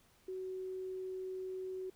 sine tone, 374.3 Hz, F#4, 20 cents sharp, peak -39 dBFS, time 0.28-1.9 s, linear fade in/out 5 ms, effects pink hiss -68 dBFS RMS until 1.95 s

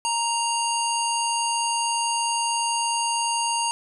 harmonic tone, 932.3 Hz, A#5, in tune, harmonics 1 / 3 / 5 / 7 / 9 / 10, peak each -24 / -29 / -32 / -32 / -34 / -32 dBFS, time 0.05-3.71 s, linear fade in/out 0 ms, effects none

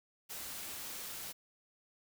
white noise, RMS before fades -44 dBFS, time 0.29-1.33 s, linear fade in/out 20 ms, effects none

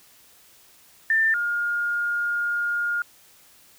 sine tone pair in turn, 1788 / 1419.1 Hz, A6 / F6, +27 / +27 cents, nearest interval major third, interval 400 cents, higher first, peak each -17 / -22 dBFS, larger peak first, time 1.1-1.34 / 1.34-3.02 s, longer second, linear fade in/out 2 ms, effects white hiss -54 dBFS RMS until 3.78 s

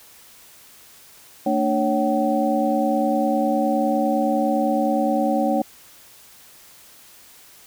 sine tone cluster, 225.6 / 295.4 / 554 / 760 Hz, A3 / D4 / C#5 / F#5, +44 / +10 / -1 / +46 cents, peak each -23 dBFS, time 1.46-5.62 s, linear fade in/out 5 ms, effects white hiss -48 dBFS RMS until 7.66 s

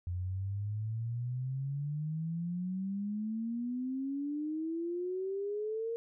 sine exponential sweep, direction up, 87.31 to 466.2 Hz, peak -33 dBFS, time 0.07-5.96 s, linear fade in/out 0 ms, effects none

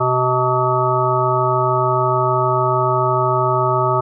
harmonic tone, 126.8 Hz, B2, 46 cents sharp, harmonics 1 / 3 / 5 / 7 / 9 / 10, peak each -21 / -21 / -21 / -21 / -21 / -21 dBFS, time 0-4.01 s, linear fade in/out 10 ms, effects none

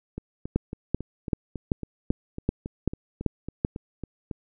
two click trains, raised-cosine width 3 ms, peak -20 / -9 dBFS, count 16 / 9, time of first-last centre 0.18-4.312 / 0.56-3.649 s, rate 3.63 / 2.59 Hz, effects none

